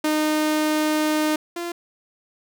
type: tone pair in turn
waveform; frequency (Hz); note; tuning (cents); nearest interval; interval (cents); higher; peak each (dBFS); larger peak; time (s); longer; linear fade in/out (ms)
sawtooth; 306.9 / 344.5; D#4 / F4; -24 / -24; major second; 200; second; -15 / -23; first; 0.04-1.36 / 1.56-1.72; first; 5
effects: none